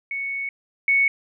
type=tone pair in turn; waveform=sine; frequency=2217 / 2217 Hz; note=C#7 / C#7; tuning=0 / 0 cents; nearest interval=unison; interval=0 cents; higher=neither; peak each=-25 / -15 dBFS; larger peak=second; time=0.11-0.49 / 0.88-1.08 s; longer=first; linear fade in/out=2 ms; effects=none